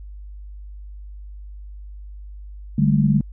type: chord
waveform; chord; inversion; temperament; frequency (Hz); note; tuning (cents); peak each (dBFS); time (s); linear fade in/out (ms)
sine; D suspended fourth; none; equal with one note detuned; 146.83 / 196 / 214.4; D3 / G3 / A3; 0 / 0 / -45; -17 / -19 / -19; 2.78-3.21; 5
effects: added 50 Hz sine -34 dBFS peak until 3.32 s